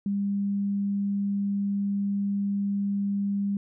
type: tone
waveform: sine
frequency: 200.3 Hz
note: G3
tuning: 38 cents sharp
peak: -24 dBFS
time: 0.06-3.57 s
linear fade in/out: 2 ms
effects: none